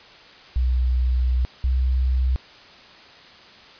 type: tone pair in turn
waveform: sine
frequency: 62.5 / 64.03 Hz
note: B1 / C2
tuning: +21 / -37 cents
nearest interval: unison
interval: 42 cents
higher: second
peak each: -17 dBFS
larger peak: neither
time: 0.56-1.45 / 1.64-2.36 s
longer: first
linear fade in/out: 0 ms
effects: white hiss -46 dBFS RMS until 3.79 s + resampled to 11025 Hz